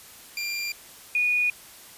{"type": "tone pair in turn", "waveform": ["25% pulse", "sine"], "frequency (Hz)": [2385, 2459], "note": ["D7", "D#7"], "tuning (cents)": [26, -21], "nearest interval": "minor second", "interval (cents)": 53, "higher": "second", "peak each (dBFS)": [-24, -20], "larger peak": "second", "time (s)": [[0.37, 0.72], [1.15, 1.5]], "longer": "neither", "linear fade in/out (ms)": 2, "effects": ["white hiss -47 dBFS RMS until 1.97 s", "resampled to 32000 Hz"]}